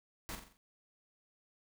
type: noise with echo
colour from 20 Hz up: pink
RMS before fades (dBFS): -43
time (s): 0.29-0.35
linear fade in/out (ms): 0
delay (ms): 44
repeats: 5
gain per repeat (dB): -6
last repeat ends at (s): 0.57
effects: none